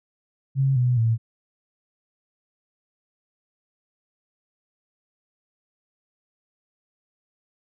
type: tone with pitch steps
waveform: sine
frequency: 135.3 / 124.07 / 113.77 Hz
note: C#3 / B2 / A#2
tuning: -42 / +8 / -42 cents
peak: -17 dBFS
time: 0.55-1.18 s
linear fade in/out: 50 ms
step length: 210 ms
effects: none